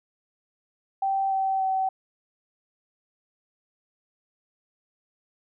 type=tone with pitch steps; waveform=sine; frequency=778 / 770.4 / 762.9 Hz; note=G5 / G5 / G5; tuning=-13 / -30 / -47 cents; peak=-22 dBFS; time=1.02-1.89 s; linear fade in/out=5 ms; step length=290 ms; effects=none